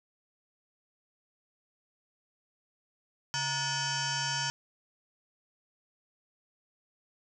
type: tone with frequency modulation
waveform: sine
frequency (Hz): 2252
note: C#7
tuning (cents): +27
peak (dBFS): -29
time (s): 3.34-4.5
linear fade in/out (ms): 0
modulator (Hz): 797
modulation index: 5.3
effects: none